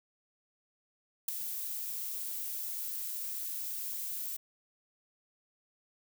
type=noise with ADSR envelope; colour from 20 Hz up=violet; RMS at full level=-27 dBFS; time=1.28-4.37 s; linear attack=6 ms; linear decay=6 ms; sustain=-11 dB; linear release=9 ms; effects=none